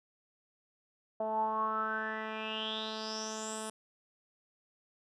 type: tone with low-pass filter sweep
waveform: 10% pulse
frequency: 218.4 Hz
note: A3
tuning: 13 cents flat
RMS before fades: -36 dBFS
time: 1.2-3.7 s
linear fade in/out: 5 ms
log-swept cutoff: 710 to 9400 Hz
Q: 9.2
effects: none